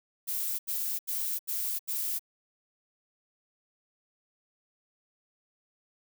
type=noise bursts; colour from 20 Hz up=violet; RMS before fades=-32 dBFS; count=5; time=0.27-2.194 s; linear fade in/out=20 ms; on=320 ms; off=81 ms; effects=none